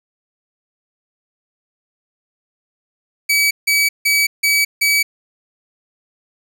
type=tone bursts; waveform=sawtooth; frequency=2283 Hz; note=D7; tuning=50 cents flat; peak=-9 dBFS; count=5; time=3.29-5.03 s; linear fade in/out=10 ms; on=220 ms; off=160 ms; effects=none